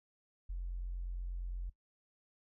triangle tone with tanh clipping, 44.29 Hz, F1, 25 cents sharp, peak -37 dBFS, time 0.49-1.7 s, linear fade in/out 10 ms, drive 4 dB, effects noise-tail reverb RT60 0.1 s tail -19 dB re dry

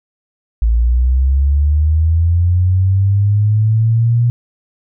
sine linear sweep, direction up, 55 to 120.3 Hz, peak -9 dBFS, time 0.62-4.3 s, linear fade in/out 0 ms, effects none

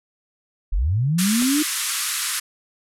sine linear sweep, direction up, 32.69 to 311.1 Hz, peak -17 dBFS, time 0.72-1.63 s, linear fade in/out 10 ms
white band-pass noise, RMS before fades -25 dBFS, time 1.18-2.4 s, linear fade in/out 10 ms, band 1100 to 12000 Hz, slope 48 dB/octave
clicks, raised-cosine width 1 ms, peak -24 dBFS, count 2, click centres 1.42 / 1.425 s
effects none

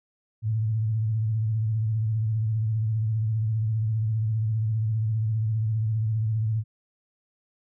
sine tone with vibrato, 110 Hz, A2, in tune, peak -22 dBFS, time 0.42-6.64 s, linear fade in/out 50 ms, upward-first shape sine, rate 15 Hz, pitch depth 59 cents each way, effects none

